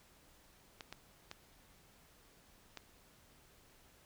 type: clicks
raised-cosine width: 0.2 ms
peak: -28 dBFS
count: 4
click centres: 0.808 / 0.926 / 1.314 / 2.773 s
effects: pink hiss -65 dBFS RMS until 4.05 s